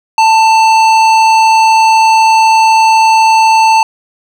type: tone with hard clipping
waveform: sine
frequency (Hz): 888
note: A5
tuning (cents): +16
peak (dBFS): -6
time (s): 0.18-3.83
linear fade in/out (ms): 2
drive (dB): 13
effects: none